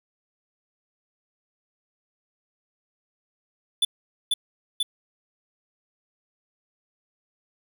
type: tone with echo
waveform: square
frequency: 3482 Hz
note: A7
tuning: 19 cents flat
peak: -18 dBFS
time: 3.82-3.85 s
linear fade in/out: 5 ms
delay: 490 ms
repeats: 2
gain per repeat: -2 dB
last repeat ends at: 4.83 s
effects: none